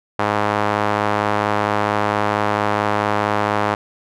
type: tone with band-pass filter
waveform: sawtooth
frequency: 104.4 Hz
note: G#2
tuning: 10 cents sharp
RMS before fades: -19 dBFS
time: 0.19-3.75 s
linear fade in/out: 5 ms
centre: 1000 Hz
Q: 1.2
effects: none